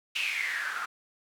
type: noise with band-pass filter sweep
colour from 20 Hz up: white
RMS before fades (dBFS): -32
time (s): 0.15-0.86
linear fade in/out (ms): 10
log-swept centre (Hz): 2800 to 1300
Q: 8.5
effects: none